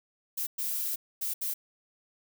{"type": "noise bursts at uneven times", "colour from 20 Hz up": "violet", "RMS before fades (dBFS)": -32, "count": 4, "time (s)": [[0.37, 0.47], [0.58, 0.96], [1.21, 1.34], [1.41, 1.54]], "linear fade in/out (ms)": 10, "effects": []}